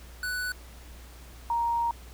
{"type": "tone pair in turn", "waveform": ["square", "sine"], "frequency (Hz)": [1486, 936.1], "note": ["F#6", "A#5"], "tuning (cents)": [7, 7], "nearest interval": "minor sixth", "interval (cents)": 800, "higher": "first", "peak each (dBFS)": [-30, -24], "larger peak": "second", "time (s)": [[0.23, 0.52], [1.5, 1.91]], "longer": "second", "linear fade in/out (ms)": 2, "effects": ["added 60 Hz sine -45 dBFS peak until 2.13 s", "pink hiss -52 dBFS RMS until 2.13 s"]}